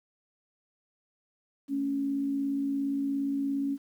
sine tone pair together, 220.9 / 278.1 Hz, A3 / C#4, +7 / +6 cents, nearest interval major third, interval 399 cents, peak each -39 / -27 dBFS, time 1.68-3.78 s, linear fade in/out 50 ms, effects 10-bit

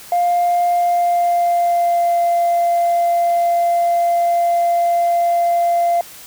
sine tone with pitch glide, 702 to 690.3 Hz, F5 to F5, +9 to -20 cents, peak -11 dBFS, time 0.12-6.01 s, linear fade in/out 2 ms, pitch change -29 cents, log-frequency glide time 0.68-2.2 s, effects tanh soft clip ceiling -10 dBFS + white hiss -38 dBFS RMS until 6.26 s

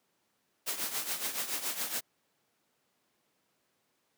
white noise with tremolo, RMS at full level -32 dBFS, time 0.66-2.01 s, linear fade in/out 20 ms, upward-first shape triangle, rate 7.1 Hz, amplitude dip 75%, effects pink hiss -75 dBFS RMS until 4.17 s + high-pass 200 Hz 12 dB/octave

